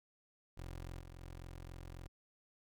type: tone with level steps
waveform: 20% pulse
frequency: 43.68 Hz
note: F1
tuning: 1 cent sharp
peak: -40 / -46 / -43 dBFS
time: 0.57-2.08 s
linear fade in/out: 10 ms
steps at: 1 / 1.21 s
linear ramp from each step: 10 ms
effects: none